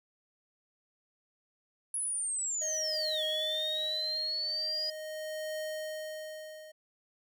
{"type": "linear two-way sweep", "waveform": "sine", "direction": "down then up", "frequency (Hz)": [10548, 3275, 4935], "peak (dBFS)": -31, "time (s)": [1.94, 4.9], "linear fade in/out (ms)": 2, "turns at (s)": 3.24}
{"type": "tone with tremolo", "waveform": "square", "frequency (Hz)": 621, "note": "D#5", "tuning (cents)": -3, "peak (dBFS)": -35, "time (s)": [2.61, 6.72], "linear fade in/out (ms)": 10, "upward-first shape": "triangle", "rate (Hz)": 0.42, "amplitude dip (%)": 85}
{"effects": []}